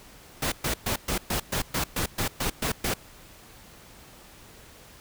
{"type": "noise bursts", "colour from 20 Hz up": "pink", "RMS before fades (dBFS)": -27, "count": 12, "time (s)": [0.42, 2.94], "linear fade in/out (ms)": 5, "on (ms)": 100, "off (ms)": 120, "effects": ["pink hiss -50 dBFS RMS until 5 s"]}